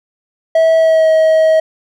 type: tone with pitch glide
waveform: triangle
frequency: 649 to 636.4 Hz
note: E5 to D#5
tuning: -27 to +39 cents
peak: -5 dBFS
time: 0.55-1.6 s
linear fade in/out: 5 ms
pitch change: -34 cents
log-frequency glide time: 0.77-1.09 s
effects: none